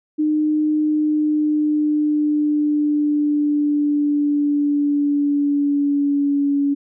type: tone with pitch glide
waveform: sine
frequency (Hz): 305 to 282.9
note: D#4 to C#4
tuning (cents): -34 to +35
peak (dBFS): -15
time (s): 0.18-6.75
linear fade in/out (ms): 20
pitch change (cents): -131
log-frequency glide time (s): 0.76-6.58
effects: none

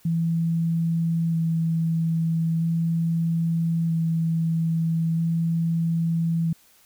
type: tone with vibrato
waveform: sine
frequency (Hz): 164.81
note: E3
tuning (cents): 0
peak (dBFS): -20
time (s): 0.05-6.53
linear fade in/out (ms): 5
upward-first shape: square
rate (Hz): 0.39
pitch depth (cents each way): 10
effects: white hiss -57 dBFS RMS until 6.85 s

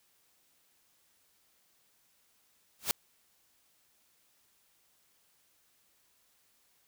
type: noise with exponential growth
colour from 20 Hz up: white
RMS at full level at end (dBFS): -25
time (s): 2.79-2.91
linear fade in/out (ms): 0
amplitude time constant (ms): 24
effects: white hiss -70 dBFS RMS until 6.87 s

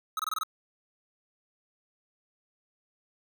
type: tone bursts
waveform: square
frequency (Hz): 1279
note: D#6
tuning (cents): +47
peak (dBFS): -29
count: 6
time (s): 0.17-0.434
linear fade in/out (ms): 2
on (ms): 24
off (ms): 24
effects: none

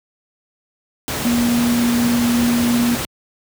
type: tone in noise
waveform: sine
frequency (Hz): 238.6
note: A#3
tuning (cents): +41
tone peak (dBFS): -14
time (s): 1.25-2.95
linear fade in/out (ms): 0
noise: pink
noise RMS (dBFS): -23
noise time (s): 1.08-3.05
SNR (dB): +6
effects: high-pass 80 Hz 12 dB/octave

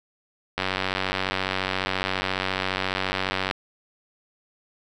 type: click train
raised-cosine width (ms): 0.3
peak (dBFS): -8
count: 278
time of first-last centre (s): 0.58-3.511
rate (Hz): 94.5
effects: none

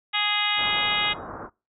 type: harmonic tone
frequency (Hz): 415.3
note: G#4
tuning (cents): 0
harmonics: 2 / 3 / 4 / 5 / 6 / 7 / 8 / 9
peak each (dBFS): -31 / -31 / -33 / -28 / -31 / -29 / -30 / -29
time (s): 0.13-1.14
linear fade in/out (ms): 20
type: low-pass noise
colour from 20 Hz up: white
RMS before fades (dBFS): -37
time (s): 0.56-1.5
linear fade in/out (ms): 50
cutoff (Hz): 1400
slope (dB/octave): 48
effects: noise-tail reverb RT60 0.3 s tail -25 dB re dry

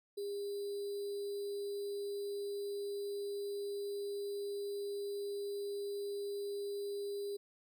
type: tone with sample-and-hold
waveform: sine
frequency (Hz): 403.8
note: G#4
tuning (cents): -49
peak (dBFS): -37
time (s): 0.17-7.37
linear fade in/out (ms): 10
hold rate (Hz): 4410
effects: none

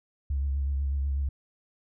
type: tone with vibrato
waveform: sine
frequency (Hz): 69.3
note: C#2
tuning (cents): 0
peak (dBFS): -24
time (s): 0.3-1.29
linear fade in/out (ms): 5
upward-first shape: triangle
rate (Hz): 8.1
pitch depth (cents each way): 52
effects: tanh soft clip ceiling -21 dBFS

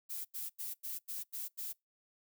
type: noise bursts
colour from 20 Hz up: violet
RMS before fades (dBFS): -41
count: 7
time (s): 0.09-1.732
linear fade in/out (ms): 20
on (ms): 160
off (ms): 87
effects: noise-tail reverb RT60 0.2 s tail -26 dB re dry

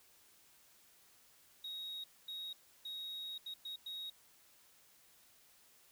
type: tone bursts at uneven times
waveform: triangle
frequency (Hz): 3776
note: A#7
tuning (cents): +22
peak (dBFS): -40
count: 6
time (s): 1.64-2.04 / 2.28-2.53 / 2.85-3.38 / 3.46-3.54 / 3.65-3.76 / 3.86-4.1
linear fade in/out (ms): 5
effects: tanh soft clip ceiling -36 dBFS + white hiss -66 dBFS RMS until 5.91 s

